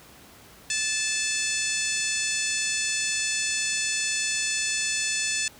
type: harmonic tone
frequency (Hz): 874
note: A5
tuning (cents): -12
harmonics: 2 / 3 / 4 / 5 / 6 / 7 / 8 / 9 / 10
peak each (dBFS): -34 / -30 / -35 / -35 / -34 / -34 / -32 / -35 / -35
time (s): 0.7-5.48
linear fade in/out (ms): 2
effects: pink hiss -50 dBFS RMS until 5.59 s + high-pass 60 Hz 12 dB/octave